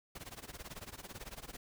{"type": "noise with tremolo", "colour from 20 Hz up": "pink", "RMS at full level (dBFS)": -45, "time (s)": [0.15, 1.57], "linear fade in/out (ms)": 5, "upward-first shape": "sine", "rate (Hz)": 18, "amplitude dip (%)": 90, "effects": []}